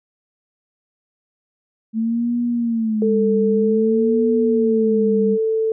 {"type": "tone with vibrato", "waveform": "sine", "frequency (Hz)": 220, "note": "A3", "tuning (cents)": 0, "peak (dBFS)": -17, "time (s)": [1.93, 5.38], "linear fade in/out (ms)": 50, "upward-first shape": "sine", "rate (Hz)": 0.52, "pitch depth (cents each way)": 150}
{"type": "tone", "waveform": "sine", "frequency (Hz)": 442.7, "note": "A4", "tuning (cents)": 11, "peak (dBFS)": -16, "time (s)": [3.02, 5.72], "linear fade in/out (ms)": 2}
{"effects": []}